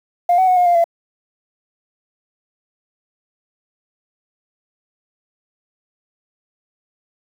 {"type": "tone with pitch steps", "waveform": "sine", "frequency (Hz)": [703, 751, 734, 715, 698, 678], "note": ["F5", "F#5", "F#5", "F5", "F5", "E5"], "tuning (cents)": [11, 26, -14, 41, -1, 49], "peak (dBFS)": -9, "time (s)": [0.29, 0.842], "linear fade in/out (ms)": 5, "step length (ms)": 92, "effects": ["tanh soft clip ceiling -7 dBFS", "7-bit"]}